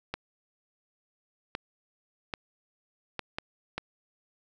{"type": "clicks", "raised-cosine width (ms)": 0.3, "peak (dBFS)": -16, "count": 6, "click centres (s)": [0.14, 1.551, 2.338, 3.193, 3.385, 3.78], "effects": []}